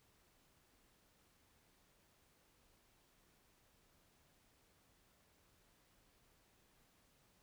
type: silence
effects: pink hiss -73 dBFS RMS until 7.42 s